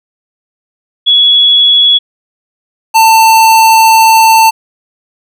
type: tone pair in turn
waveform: sine / square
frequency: 3372 / 893.1 Hz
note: G#7 / A5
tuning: +26 / +26 cents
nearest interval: octave + major seventh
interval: 2300 cents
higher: first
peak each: -3 dBFS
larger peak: neither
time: 1.06-1.99 / 2.94-4.51 s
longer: second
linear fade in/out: 20 ms
effects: none